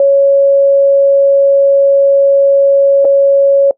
sine tone with dropouts, 555 Hz, C#5, 2 cents sharp, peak -4 dBFS, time 0-3.71 s, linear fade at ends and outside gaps 2 ms, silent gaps 3.047-3.051 s, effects noise-tail reverb RT60 0.1 s tail -21 dB re dry

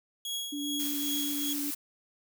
sawtooth tone with tremolo, 3322 Hz, G#7, in tune, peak -28 dBFS, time 0.25-1.53 s, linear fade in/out 2 ms, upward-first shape triangle, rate 2.5 Hz, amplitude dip 70%
sine tone with vibrato, 288.3 Hz, D4, 32 cents flat, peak -33 dBFS, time 0.52-1.71 s, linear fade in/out 10 ms, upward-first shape sine, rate 8 Hz, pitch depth 13 cents each way
blue noise, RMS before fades -35 dBFS, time 0.79-1.75 s, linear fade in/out 10 ms
effects none

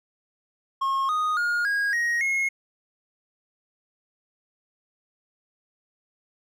triangle tone with pitch steps, 1081 / 1241.7 / 1426.4 / 1638.5 / 1882.1 / 2162 Hz, C#6 / D#6 / F6 / G#6 / A#6 / C#7, -44 / -4 / +36 / -24 / +16 / -44 cents, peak -20 dBFS, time 0.81-2.49 s, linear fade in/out 10 ms, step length 280 ms, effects none

